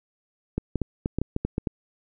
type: clicks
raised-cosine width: 3 ms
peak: -12 dBFS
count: 10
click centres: 0.58 / 0.757 / 0.817 / 1.059 / 1.186 / 1.216 / 1.364 / 1.45 / 1.581 / 1.672 s
effects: none